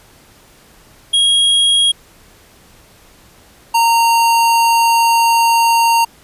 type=tone pair in turn; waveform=square; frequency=3284 / 923.5 Hz; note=G#7 / A#5; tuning=-20 / -16 cents; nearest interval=octave + minor seventh; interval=2196 cents; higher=first; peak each=-10 dBFS; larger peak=neither; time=1.13-1.92 / 3.74-6.05 s; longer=second; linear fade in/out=10 ms; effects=pink hiss -46 dBFS RMS until 6.23 s + resampled to 32000 Hz